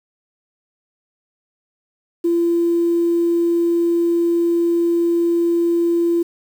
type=tone; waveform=sine; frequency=340.6 Hz; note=F4; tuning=43 cents flat; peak=-13 dBFS; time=2.24-6.23 s; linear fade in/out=10 ms; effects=tanh soft clip ceiling -9 dBFS + 7-bit